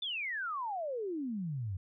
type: exponential sweep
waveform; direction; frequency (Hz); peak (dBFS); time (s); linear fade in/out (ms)
sine; down; 3578 to 87.9; -34; 0.02-1.77; 5
effects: none